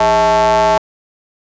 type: ring-modulated tone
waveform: square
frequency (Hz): 116.54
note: A#2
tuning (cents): 0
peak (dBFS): -7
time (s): 0-0.78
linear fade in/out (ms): 5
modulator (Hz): 758
effects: resampled to 16000 Hz